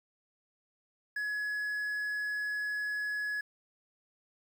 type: tone with quantisation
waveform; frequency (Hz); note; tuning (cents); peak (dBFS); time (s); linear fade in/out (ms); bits
triangle; 1689; G#6; +29; -30; 1.16-3.41; 5; 10
effects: none